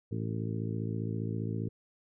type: harmonic tone with a mistuned harmonic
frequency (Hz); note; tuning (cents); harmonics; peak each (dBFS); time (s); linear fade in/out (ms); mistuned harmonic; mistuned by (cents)
55; A1; 0; 2 / 3 / 4 / 5 / 6 / 7 / 8; -34 / -38 / -40 / -42 / -44 / -45 / -46; 0.11-1.69; 10; 8; +46
effects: none